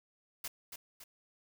white noise with echo, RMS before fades -40 dBFS, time 0.44-0.48 s, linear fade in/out 5 ms, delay 280 ms, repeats 2, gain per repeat -6 dB, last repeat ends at 1.04 s, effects none

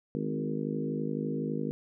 harmonic tone with a mistuned harmonic, 51.91 Hz, G#1, in tune, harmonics 3 / 4 / 5 / 6 / 7 / 8 / 9, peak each -36 / -36 / -35 / -40 / -40 / -41 / -39 dBFS, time 0.15-1.71 s, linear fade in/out 0 ms, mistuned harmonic 4, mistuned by +17 cents, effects none

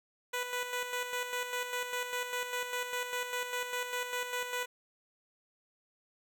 10% pulse tone with tremolo, 493.9 Hz, B4, in tune, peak -24 dBFS, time 0.33-4.66 s, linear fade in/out 10 ms, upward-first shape square, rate 5 Hz, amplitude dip 50%, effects none

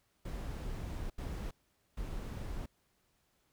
brown noise bursts at uneven times, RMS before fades -40 dBFS, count 3, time 0.25-1.1 / 1.18-1.51 / 1.97-2.66 s, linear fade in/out 5 ms, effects pink hiss -75 dBFS RMS until 3.52 s

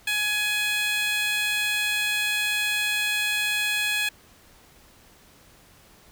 15% pulse tone with high-pass filter, 839 Hz, G#5, 17 cents sharp, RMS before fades -25 dBFS, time 0.07-4.09 s, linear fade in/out 5 ms, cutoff 2100 Hz, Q 1.3, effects pink hiss -54 dBFS RMS until 6.11 s

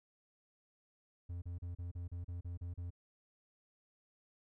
triangle tone bursts, 87.31 Hz, F2, in tune, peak -38 dBFS, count 10, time 1.29-2.905 s, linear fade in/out 10 ms, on 130 ms, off 35 ms, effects none

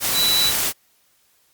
sine tone in noise, 3951 Hz, B7, in tune, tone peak -17 dBFS, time 0.13-0.53 s, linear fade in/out 50 ms, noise white, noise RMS -21 dBFS, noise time 0-0.73 s, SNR +1 dB, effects white hiss -61 dBFS RMS until 1.53 s + Opus 48 kbps

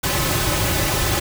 pink noise with comb filter, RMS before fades -20 dBFS, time 0.03-1.2 s, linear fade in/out 10 ms, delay 4.3 ms, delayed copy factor -0.7, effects none

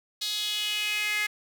sawtooth tone with high-pass filter sweep, 420.4 Hz, G#4, 21 cents sharp, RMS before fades -29 dBFS, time 0.21-1.27 s, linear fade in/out 10 ms, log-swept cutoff 4000 to 2000 Hz, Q 4.4, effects none

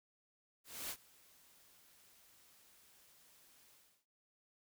white noise with ADSR envelope, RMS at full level -42 dBFS, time 0.64-4.06 s, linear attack 260 ms, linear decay 63 ms, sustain -24 dB, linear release 310 ms, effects none

